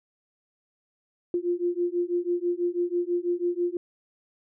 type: beating tone pair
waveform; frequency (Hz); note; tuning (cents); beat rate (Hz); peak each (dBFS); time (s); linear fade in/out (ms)
sine; 347.6 / 353.7; F4 / F4; -8 / +22; 6.1; -27 / -27; 1.34-3.77; 2
effects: none